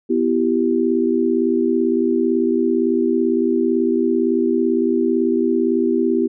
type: tone cluster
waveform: sine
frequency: 248.2 / 331.7 / 389.6 Hz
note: B3 / E4 / G4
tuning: +9 / +11 / -11 cents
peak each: -19 dBFS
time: 0.09-6.28 s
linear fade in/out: 20 ms
effects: none